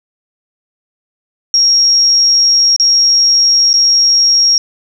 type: tone with dropouts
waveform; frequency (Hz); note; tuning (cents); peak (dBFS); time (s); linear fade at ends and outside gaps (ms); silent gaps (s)
sine; 5588; F8; 0; -6; 1.54-4.58; 1; 2.763-2.798 / 3.731-3.739
effects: 7-bit